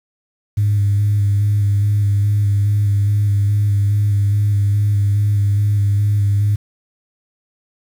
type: tone with vibrato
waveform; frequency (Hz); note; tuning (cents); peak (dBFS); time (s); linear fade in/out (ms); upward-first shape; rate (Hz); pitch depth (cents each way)
sine; 102.2; G#2; -27; -11; 0.57-6.56; 10; square; 2.4; 20
effects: tanh soft clip ceiling -8 dBFS + 7-bit